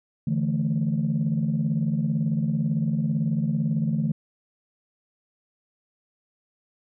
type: chord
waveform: sine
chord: D suspended second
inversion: none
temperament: equal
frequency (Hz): 146.83 / 164.81 / 220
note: D3 / E3 / A3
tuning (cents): 0 / 0 / 0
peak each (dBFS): -25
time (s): 0.27-4.12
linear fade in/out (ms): 5
effects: tanh soft clip ceiling -15 dBFS